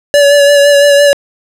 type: tone with vibrato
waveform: square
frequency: 572 Hz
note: D5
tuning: 46 cents flat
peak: -4 dBFS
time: 0.14-1.13 s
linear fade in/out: 0 ms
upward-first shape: sine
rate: 5.9 Hz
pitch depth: 24 cents each way
effects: low-pass 11000 Hz 12 dB/octave